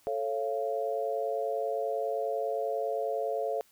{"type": "chord", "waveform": "sine", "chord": "A augmented", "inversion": "none", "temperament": "just", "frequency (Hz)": [440, 550, 687.5], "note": ["A4", "C#5", "E#5"], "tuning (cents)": [0, -14, -27], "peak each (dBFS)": [-33, -33, -33], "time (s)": [0.07, 3.61], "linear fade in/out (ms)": 0, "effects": ["white hiss -64 dBFS RMS until 3.71 s"]}